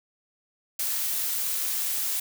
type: noise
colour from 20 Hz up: blue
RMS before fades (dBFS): -28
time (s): 0.79-2.2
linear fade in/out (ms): 5
effects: none